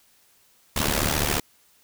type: noise with amplitude modulation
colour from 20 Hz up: pink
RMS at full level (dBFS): -20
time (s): 0.76-1.4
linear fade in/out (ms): 5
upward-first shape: sine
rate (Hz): 74.4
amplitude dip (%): 85
effects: white hiss -60 dBFS RMS until 1.83 s